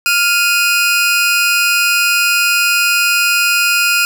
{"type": "tone pair together", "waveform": "sawtooth", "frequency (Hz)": [1400, 2500], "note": ["F6", "D#7"], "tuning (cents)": [4, 8], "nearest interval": "minor seventh", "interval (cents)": 1004, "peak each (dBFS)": -10, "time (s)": [0.06, 4.05], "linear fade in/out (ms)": 0, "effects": []}